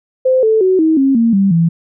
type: tone with pitch steps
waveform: sine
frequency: 517 / 439.8 / 374.1 / 318.3 / 270.7 / 230.3 / 195.91 / 166.65 Hz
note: C5 / A4 / F#4 / D#4 / C#4 / A#3 / G3 / E3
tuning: -21 / -1 / +19 / +39 / -41 / -21 / -1 / +19 cents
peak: -8 dBFS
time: 0.25-1.69 s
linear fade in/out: 10 ms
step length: 180 ms
effects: none